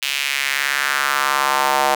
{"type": "tone with high-pass filter sweep", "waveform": "square", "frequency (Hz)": 69.3, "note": "C#2", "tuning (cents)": 0, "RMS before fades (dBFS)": -19, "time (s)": [0.02, 1.95], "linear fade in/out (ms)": 5, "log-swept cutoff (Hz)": [2800, 740], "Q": 2.4, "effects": []}